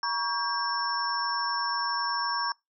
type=tone cluster; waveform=sine; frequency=951 / 1123 / 1602 / 5410 Hz; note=A#5 / C#6 / G6 / E8; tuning=+34 / +22 / +37 / +44 cents; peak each=-31 / -31 / -34 / -32 dBFS; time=0.03-2.52 s; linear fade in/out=2 ms; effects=noise-tail reverb RT60 0.2 s tail -25 dB re dry